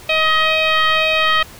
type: tone with frequency modulation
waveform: sine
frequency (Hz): 630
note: D#5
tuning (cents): +21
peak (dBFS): -12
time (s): 0.09-1.43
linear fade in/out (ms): 5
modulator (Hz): 631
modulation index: 4.6
effects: pink hiss -39 dBFS RMS until 1.59 s